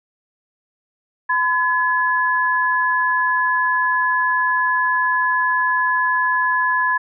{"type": "tone pair together", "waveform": "sine", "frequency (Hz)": [1010.8, 1700], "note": ["B5", "G#6"], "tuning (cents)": [40, 40], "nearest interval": "major sixth", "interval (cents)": 900, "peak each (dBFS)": -18, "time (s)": [1.29, 6.98], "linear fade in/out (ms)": 10, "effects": []}